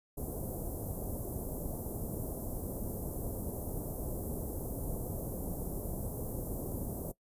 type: band-stop noise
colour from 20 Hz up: pink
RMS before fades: -38 dBFS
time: 0.17-7.12 s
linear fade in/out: 10 ms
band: 650 to 11000 Hz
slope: 24 dB/octave
effects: noise-tail reverb RT60 0.1 s tail -19 dB re dry + resampled to 32000 Hz